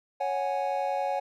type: chord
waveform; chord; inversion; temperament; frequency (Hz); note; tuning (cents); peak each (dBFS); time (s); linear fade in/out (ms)
triangle; C# suspended fourth; none; equal; 554.4 / 740 / 830.6; C#5 / F#5 / G#5; 0 / 0 / 0; -29; 0.2-1.2; 10
effects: none